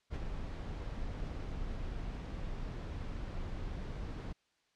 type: noise with ADSR envelope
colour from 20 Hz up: brown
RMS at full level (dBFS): -35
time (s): 0.1-4.33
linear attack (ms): 49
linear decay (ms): 26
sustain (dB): -5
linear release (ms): 12
effects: white hiss -75 dBFS RMS until 4.75 s + low-pass 5000 Hz 12 dB/octave